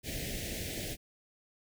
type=band-stop noise; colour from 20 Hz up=pink; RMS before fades=-38 dBFS; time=0.03-0.97 s; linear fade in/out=50 ms; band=690 to 1800 Hz; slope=48 dB/octave; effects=none